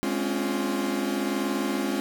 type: chord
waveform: 40% pulse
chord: Db major seventh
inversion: second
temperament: equal with one note detuned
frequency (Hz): 207.7 / 261.6 / 282.5 / 349.2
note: Ab3 / C4 / Db4 / F4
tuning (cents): 0 / 0 / +33 / 0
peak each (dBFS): -30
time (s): 0.03-2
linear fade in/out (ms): 0
effects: none